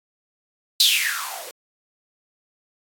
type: noise with band-pass filter sweep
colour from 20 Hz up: violet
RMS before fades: -22 dBFS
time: 0.8-1.51 s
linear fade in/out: 2 ms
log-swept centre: 4200 to 460 Hz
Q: 7.6
effects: AAC 64 kbps